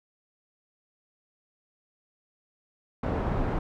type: low-pass noise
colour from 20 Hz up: pink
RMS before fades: -28 dBFS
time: 3.03-3.59 s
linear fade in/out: 5 ms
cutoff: 960 Hz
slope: 12 dB/octave
effects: none